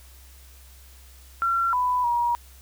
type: tone with pitch steps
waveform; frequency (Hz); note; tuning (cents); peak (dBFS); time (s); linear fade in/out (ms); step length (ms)
sine; 1364 / 995 / 953; F6 / B5 / A#5; -41 / +13 / +38; -20; 1.42-2.35; 0; 310
effects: added 65 Hz sine -47 dBFS peak until 2.61 s + white hiss -53 dBFS RMS until 2.61 s